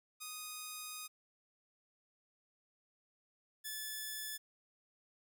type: tone pair in turn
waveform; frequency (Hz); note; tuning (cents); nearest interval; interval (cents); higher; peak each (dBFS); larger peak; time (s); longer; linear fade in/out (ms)
5% pulse; 1243 / 1732.3; D#6 / A6; -2 / -27; tritone; 575; second; -32 / -30; second; 0.2-1.08 / 3.64-4.38; first; 20
effects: none